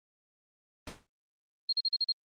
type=noise with exponential decay; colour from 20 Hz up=pink; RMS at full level=-36 dBFS; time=0.87-1.07 s; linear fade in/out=5 ms; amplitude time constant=43 ms
type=tone bursts; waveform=sine; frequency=4231 Hz; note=C8; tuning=19 cents sharp; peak=-25 dBFS; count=6; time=1.69-2.122 s; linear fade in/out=5 ms; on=37 ms; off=42 ms
effects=low-pass 7000 Hz 12 dB/octave + Opus 32 kbps

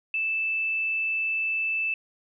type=tone; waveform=sine; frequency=2637 Hz; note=E7; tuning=in tune; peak=-24 dBFS; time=0.14-1.94 s; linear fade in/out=2 ms; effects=none

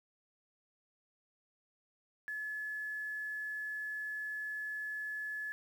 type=tone with quantisation; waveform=sine; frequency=1712 Hz; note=A6; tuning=48 cents flat; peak=-37 dBFS; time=2.28-5.52 s; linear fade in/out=0 ms; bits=10; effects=none

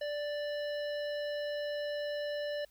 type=harmonic tone with a mistuned harmonic; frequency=587 Hz; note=D5; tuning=1 cent flat; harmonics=1 / 3 / 5 / 7 / 9; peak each=-34 / -44 / -48 / -51 / -53 dBFS; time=0.01-2.65 s; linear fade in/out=5 ms; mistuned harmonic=7; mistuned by=-23 cents; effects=added 50 Hz sine -68 dBFS peak until 2.7 s + white hiss -68 dBFS RMS until 2.7 s

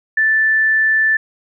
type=tone; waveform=sine; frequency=1760 Hz; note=A6; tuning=in tune; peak=-11 dBFS; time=0.17-1.17 s; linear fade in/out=5 ms; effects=none

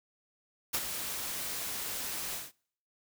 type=noise with ADSR envelope; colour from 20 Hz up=white; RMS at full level=-29 dBFS; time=0.73-2.52 s; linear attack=16 ms; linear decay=48 ms; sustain=-8 dB; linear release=180 ms; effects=noise-tail reverb RT60 0.6 s tail -26 dB re dry

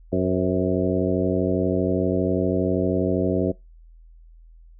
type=harmonic tone with a mistuned harmonic; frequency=92.5 Hz; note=F#2; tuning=in tune; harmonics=1 / 2 / 3 / 4 / 5 / 6 / 7; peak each=-28 / -25 / -25 / -25 / -28 / -28 / -30 dBFS; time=0.12-3.52 s; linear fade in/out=10 ms; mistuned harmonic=6; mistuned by=-54 cents; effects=noise-tail reverb RT60 0.2 s tail -23 dB re dry + added 41 Hz sine -45 dBFS peak until 4.79 s

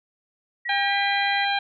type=tone with pitch glide; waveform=sine; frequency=1918 to 1976.5 Hz; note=A#6 to B6; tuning=+49 to +1 cents; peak=-27 dBFS; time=0.65-1.45 s; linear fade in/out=10 ms; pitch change=+52 cents; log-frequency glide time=0.84-0.94 s
type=harmonic tone; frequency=801 Hz; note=G5; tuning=37 cents sharp; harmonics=1 / 2 / 3 / 4 / 5; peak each=-24 / -27 / -29 / -30 / -31 dBFS; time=0.69-1.59 s; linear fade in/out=5 ms
effects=none

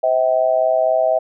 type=tone with amplitude modulation; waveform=sine; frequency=645 Hz; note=E5; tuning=38 cents flat; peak=-9 dBFS; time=0.03-1.19 s; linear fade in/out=10 ms; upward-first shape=sine; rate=124 Hz; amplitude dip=90%; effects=none

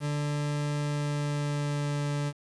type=tone with pitch glide; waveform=40% pulse; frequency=146.83 to 145.23 Hz; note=D3 to D3; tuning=0 to -19 cents; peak=-27 dBFS; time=0-2.33 s; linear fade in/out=50 ms; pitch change=-19 cents; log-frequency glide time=0.81-2.02 s; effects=resampled to 22050 Hz + 9-bit

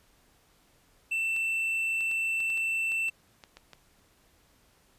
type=tone; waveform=triangle; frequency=2674 Hz; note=E7; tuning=24 cents sharp; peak=-25 dBFS; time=1.11-3.1 s; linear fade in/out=10 ms
type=clicks; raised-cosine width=0.2 ms; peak=-29 dBFS; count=11; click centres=1.364 / 2.008 / 2.114 / 2.404 / 2.502 / 2.575 / 2.919 / 3.085 / 3.438 / 3.57 / 3.733 s
effects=pink hiss -64 dBFS RMS until 4.98 s + resampled to 32000 Hz

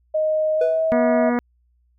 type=tone with pitch glide; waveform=sine; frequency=622.3 to 643.5 Hz; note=D#5 to E5; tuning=0 to -42 cents; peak=-17 dBFS; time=0.14-1.3 s; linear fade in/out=10 ms; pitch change=+58 cents; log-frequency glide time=0.57-0.63 s
type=tone with exponential decay; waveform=triangle; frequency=493.9 Hz; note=B4; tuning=in tune; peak=-14 dBFS; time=0.61-0.93 s; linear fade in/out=5 ms; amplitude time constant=69 ms
type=harmonic tone; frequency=242 Hz; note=B3; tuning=35 cents flat; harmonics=1 / 2 / 3 / 4 / 5 / 6 / 7 / 8 / 9; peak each=-19 / -25 / -29 / -31 / -33 / -35 / -36 / -37 / -38 dBFS; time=0.92-1.39 s; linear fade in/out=0 ms
effects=added 60 Hz sine -59 dBFS peak until 1.98 s

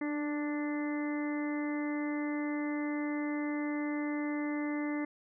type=harmonic tone with a mistuned harmonic; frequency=293.7 Hz; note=D4; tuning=in tune; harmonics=1 / 2 / 3 / 4 / 5 / 6 / 7; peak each=-32 / -43 / -46 / -48 / -53 / -47 / -44 dBFS; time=0.01-5.05 s; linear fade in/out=5 ms; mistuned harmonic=1; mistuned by=+19 cents; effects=none

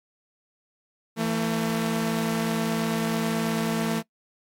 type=tone pair together; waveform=sawtooth; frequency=166.06 / 224.5 Hz; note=E3 / A3; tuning=+13 / +35 cents; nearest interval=perfect fourth; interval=522 cents; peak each=-25 / -21 dBFS; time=1.16-4.03 s; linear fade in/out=50 ms; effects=noise-tail reverb RT60 0.1 s tail -22 dB re dry + AAC 64 kbps

